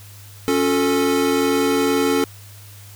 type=chord; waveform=square; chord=Db augmented; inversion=none; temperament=equal with one note detuned; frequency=277.2 / 358 / 440 Hz; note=Db4 / F4 / A4; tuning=0 / +43 / 0 cents; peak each=-20 / -25 / -20 dBFS; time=0.48-2.24 s; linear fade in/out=0 ms; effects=added 101 Hz sine -40 dBFS peak until 2.95 s + white hiss -45 dBFS RMS until 2.95 s